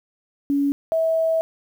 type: tone pair in turn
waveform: sine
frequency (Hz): 282.2 / 649.4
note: C#4 / E5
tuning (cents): +31 / -26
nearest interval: octave + major second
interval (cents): 1443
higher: second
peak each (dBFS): -17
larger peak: neither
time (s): 0.5-0.72 / 0.92-1.41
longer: second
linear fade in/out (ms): 0
effects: 8-bit